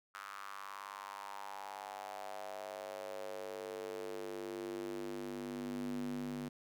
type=tone with high-pass filter sweep; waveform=square; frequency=49.46 Hz; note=G1; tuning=16 cents sharp; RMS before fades=-44 dBFS; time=0.14-6.49 s; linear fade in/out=10 ms; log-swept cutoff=1300 to 210 Hz; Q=4.5; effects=none